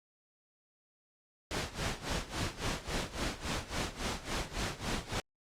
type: noise with tremolo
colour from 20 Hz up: pink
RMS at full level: -33 dBFS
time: 1.51-5.2 s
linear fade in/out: 0 ms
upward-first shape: sine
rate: 3.6 Hz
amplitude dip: 85%
effects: low-pass 7000 Hz 12 dB/octave + Opus 48 kbps